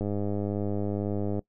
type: click train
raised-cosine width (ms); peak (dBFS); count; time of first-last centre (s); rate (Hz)
2; -18; 142; 0.01-1.392; 102
effects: noise-tail reverb RT60 0.1 s tail -21 dB re dry